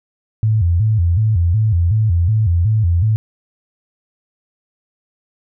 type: tone with vibrato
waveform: sine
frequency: 96.8 Hz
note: G2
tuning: 21 cents flat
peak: -11 dBFS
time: 0.43-3.16 s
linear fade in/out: 0 ms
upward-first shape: square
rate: 2.7 Hz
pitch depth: 210 cents each way
effects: none